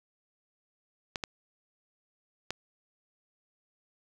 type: clicks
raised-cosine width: 0.2 ms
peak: -15 dBFS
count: 3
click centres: 1.158 / 1.238 / 2.506 s
effects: 7-bit